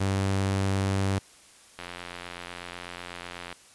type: tone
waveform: sawtooth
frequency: 97.1 Hz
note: G2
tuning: 16 cents flat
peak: -20 dBFS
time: 0-1.19 s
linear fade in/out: 10 ms
type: click train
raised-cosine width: 0.3 ms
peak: -21 dBFS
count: 154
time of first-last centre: 1.79-3.527 s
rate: 88.1 Hz
effects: white hiss -54 dBFS RMS until 3.74 s + resampled to 24000 Hz